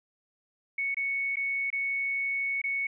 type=tone with dropouts; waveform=sine; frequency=2217 Hz; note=C#7; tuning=in tune; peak=-27 dBFS; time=0.78-2.87 s; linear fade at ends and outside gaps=5 ms; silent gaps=0.945-0.968 / 1.358-1.368 / 1.703-1.727 / 2.617-2.639 s; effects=none